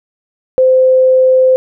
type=tone; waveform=sine; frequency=517 Hz; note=C5; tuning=21 cents flat; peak=-5 dBFS; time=0.58-1.56 s; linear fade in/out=0 ms; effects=none